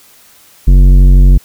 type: tone with tanh clipping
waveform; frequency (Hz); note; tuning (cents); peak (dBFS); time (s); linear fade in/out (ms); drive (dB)
sine; 46.25; F#1; 0; -3; 0.67-1.38; 10; 12
effects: white hiss -43 dBFS RMS until 1.44 s